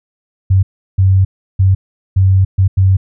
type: tone bursts at uneven times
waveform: sine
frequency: 95.3 Hz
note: G2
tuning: 48 cents flat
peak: -6 dBFS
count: 6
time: 0.5-0.63 / 0.98-1.25 / 1.59-1.75 / 2.16-2.45 / 2.58-2.68 / 2.77-2.97 s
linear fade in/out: 10 ms
effects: none